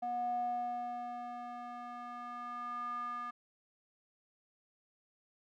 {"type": "tone with band-pass filter sweep", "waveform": "square", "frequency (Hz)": 242, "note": "B3", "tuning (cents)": -35, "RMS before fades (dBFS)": -40, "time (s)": [0.02, 3.31], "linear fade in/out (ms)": 10, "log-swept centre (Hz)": [680, 1300], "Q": 7.5, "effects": []}